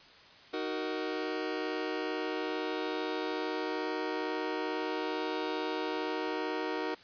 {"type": "chord", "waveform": "sawtooth", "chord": "D# minor", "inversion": "none", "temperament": "just", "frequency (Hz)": [311.1, 373.4, 466.7], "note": ["D#4", "F#4", "A#4"], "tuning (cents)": [0, 16, 2], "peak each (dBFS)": -33, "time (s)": [0.53, 6.95], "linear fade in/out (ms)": 10, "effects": ["white hiss -55 dBFS RMS until 7.03 s", "resampled to 11025 Hz"]}